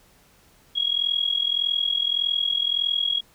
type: tone with amplitude modulation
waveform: sine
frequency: 3300 Hz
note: G#7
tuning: 12 cents flat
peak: -17 dBFS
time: 0.75-3.21 s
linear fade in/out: 20 ms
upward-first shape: sine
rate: 41.7 Hz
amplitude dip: 85%
effects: pink hiss -57 dBFS RMS until 3.34 s